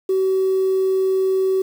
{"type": "tone", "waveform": "sine", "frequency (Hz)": 380, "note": "F#4", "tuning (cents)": 46, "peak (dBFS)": -14, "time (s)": [0.09, 1.62], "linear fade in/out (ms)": 5, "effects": ["tanh soft clip ceiling -12 dBFS", "7-bit"]}